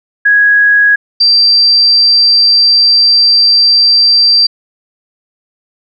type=tone pair in turn; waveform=sine; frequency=1661.2 / 4699 Hz; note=G#6 / D8; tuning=0 / 0 cents; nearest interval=octave + tritone; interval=1800 cents; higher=second; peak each=-4 dBFS; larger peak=neither; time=0.25-0.96 / 1.2-4.47 s; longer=second; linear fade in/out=10 ms; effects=none